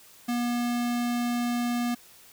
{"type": "tone", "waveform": "square", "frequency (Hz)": 240.6, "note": "B3", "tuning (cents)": -45, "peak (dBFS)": -26, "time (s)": [0.28, 1.95], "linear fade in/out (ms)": 10, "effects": ["white hiss -53 dBFS RMS until 2.32 s"]}